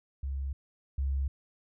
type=tone pair in turn; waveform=sine; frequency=68.1 / 68.1 Hz; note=C#2 / C#2; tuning=-30 / -30 cents; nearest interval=unison; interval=0 cents; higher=neither; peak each=-31 / -27 dBFS; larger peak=second; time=0.23-0.53 / 0.98-1.28 s; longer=neither; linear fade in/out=5 ms; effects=none